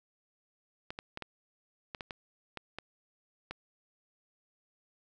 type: clicks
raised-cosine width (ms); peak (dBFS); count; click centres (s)
0.3; -23; 10; 0.905 / 0.989 / 1.174 / 1.223 / 1.948 / 2.008 / 2.108 / 2.573 / 2.786 / 3.51
effects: none